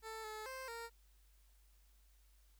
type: tone with pitch steps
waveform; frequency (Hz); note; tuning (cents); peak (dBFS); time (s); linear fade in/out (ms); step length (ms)
15% pulse; 442.6 / 431.6 / 524 / 463.2; A4 / A4 / C5 / A#4; +10 / -33 / +2 / -11; -39; 0.02-0.9; 50; 220
effects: added 50 Hz sine -65 dBFS peak until 2.59 s + white hiss -75 dBFS RMS until 2.59 s

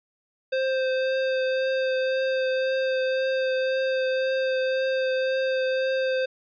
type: tone with vibrato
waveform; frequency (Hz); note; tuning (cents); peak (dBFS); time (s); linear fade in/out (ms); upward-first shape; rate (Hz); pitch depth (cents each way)
square; 523.3; C5; 0; -23; 0.52-6.26; 10; triangle; 1.9; 14
effects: resampled to 11025 Hz

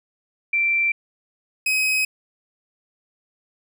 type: tone pair in turn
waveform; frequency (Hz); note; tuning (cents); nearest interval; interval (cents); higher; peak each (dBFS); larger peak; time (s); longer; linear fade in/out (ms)
sine / 40% pulse; 2349 / 2533; D7 / D#7; 0 / +30; minor second; 130; second; -17; neither; 0.53-0.92 / 1.66-2.05; neither; 5
effects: none

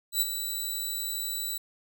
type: tone with ADSR envelope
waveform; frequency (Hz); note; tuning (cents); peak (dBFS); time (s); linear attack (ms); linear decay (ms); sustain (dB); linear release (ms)
10% pulse; 3951; B7; 0; -14; 0.12-1.58; 92; 27; -9; 8
effects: none

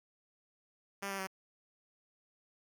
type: tone with pitch steps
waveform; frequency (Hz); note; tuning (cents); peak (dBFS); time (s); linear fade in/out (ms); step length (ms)
5% pulse; 198.3 / 195.5 / 190.5; G3 / G3 / G3; +20 / -4 / -49; -26; 1.02-1.272; 10; 84
effects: none

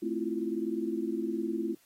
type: chord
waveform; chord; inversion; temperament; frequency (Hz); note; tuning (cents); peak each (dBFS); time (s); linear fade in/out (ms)
sine; F major seventh; first; equal; 220 / 261.6 / 329.6 / 349.2; A3 / C4 / E4 / F4; 0 / 0 / 0 / 0; -36 / -38 / -33 / -35; 0.02-1.75; 10
effects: white hiss -65 dBFS RMS until 1.85 s + AAC 48 kbps

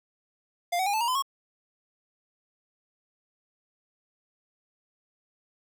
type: tone with pitch steps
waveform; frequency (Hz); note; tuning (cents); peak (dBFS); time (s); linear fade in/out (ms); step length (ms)
square; 698.5 / 753 / 811.7 / 875 / 943.2 / 1016.8 / 1096.1; F5 / F#5 / G#5 / A5 / A#5 / C6 / C#6; 0 / +30 / -40 / -10 / +20 / -50 / -20; -25; 0.72-1.224; 10; 72
effects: none

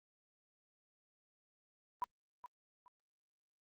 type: tone with echo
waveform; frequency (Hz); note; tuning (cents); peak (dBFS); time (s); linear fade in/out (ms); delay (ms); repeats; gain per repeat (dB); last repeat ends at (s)
sine; 987.8; B5; 0; -33; 2.02-2.04; 0; 420; 2; -13; 2.88
effects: Opus 24 kbps

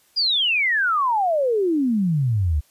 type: exponential sweep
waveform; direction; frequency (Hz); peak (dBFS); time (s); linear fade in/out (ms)
sine; down; 4978 to 69.3; -17; 0.16-2.61; 20
effects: white hiss -59 dBFS RMS until 2.7 s + resampled to 32000 Hz

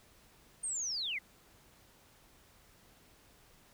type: linear sweep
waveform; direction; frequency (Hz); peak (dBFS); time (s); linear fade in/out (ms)
sine; down; 8880 to 1928; -34; 0.63-1.19; 10
effects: pink hiss -63 dBFS RMS until 3.73 s

